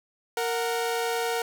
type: tone pair together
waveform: sawtooth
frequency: 463.7 / 736 Hz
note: A#4 / F#5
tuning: -9 / -9 cents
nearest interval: minor sixth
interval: 800 cents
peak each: -23 / -27 dBFS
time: 0.37-1.42 s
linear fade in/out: 2 ms
effects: none